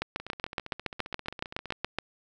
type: two click trains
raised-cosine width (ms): 0.3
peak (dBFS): -13 / -23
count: 15 / 24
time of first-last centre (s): 0.02-1.986 / 0.2-1.723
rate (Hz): 7.12 / 15.1
effects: none